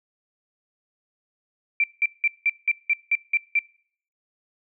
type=tone bursts; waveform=sine; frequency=2349 Hz; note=D7; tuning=in tune; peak=-17 dBFS; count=9; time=1.8-3.591 s; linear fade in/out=2 ms; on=39 ms; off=180 ms; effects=noise-tail reverb RT60 0.6 s tail -25 dB re dry